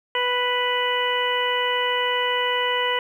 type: harmonic tone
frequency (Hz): 493.9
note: B4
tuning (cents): 0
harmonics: 1 / 2 / 3 / 4 / 5 / 6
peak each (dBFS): -26 / -25 / -32 / -26 / -35 / -26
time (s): 0.15-2.99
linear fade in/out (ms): 2
effects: 9-bit